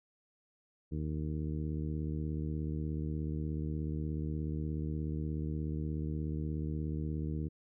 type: harmonic tone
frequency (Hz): 76.7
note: D#2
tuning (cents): -24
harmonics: 1 / 2 / 3 / 4 / 5 / 6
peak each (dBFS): -37 / -37 / -43 / -42 / -49 / -51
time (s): 0.91-7.49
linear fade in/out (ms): 20
effects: none